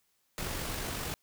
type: noise with amplitude modulation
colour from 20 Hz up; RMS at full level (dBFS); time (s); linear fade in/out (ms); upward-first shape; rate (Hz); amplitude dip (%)
pink; -35; 0.38-1.14; 0; sine; 47.7; 30
effects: white hiss -74 dBFS RMS until 1.22 s